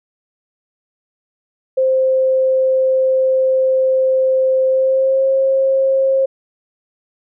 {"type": "tone with pitch glide", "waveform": "sine", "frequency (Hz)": [523.3, 535.2], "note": ["C5", "C5"], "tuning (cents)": [0, 39], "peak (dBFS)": -11, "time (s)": [1.77, 6.26], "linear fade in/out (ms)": 10, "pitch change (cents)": 39, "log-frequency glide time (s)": [4.69, 5.25], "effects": []}